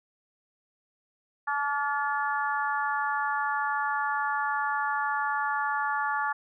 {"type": "harmonic tone with a mistuned harmonic", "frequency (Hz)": 287.3, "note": "D4", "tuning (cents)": -38, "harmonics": [3, 4, 5, 6], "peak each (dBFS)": [-30, -31, -32, -33], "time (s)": [1.47, 6.33], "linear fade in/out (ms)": 10, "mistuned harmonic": 5, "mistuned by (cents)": -25, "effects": []}